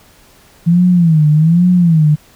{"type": "tone with vibrato", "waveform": "sine", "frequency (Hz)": 164.8, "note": "E3", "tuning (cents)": 0, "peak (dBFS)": -6, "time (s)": [0.66, 2.16], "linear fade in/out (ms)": 20, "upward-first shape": "sine", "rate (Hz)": 1.2, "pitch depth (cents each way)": 160, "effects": ["pink hiss -46 dBFS RMS until 2.35 s"]}